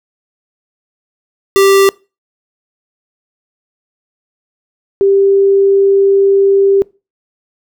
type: tone pair in turn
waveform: square / sine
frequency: 391.9 / 393.9 Hz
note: G4 / G4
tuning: 0 / +8 cents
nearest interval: unison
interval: 8 cents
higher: second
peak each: -6 dBFS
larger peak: neither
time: 1.56-1.89 / 5.01-6.82 s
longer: second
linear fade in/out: 0 ms
effects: noise-tail reverb RT60 0.3 s tail -24 dB re dry